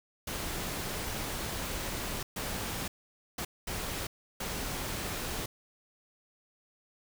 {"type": "noise bursts at uneven times", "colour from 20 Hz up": "pink", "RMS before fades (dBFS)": -36, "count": 5, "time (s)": [[0.27, 2.23], [2.36, 2.88], [3.38, 3.45], [3.67, 4.07], [4.4, 5.46]], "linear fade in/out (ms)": 5, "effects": []}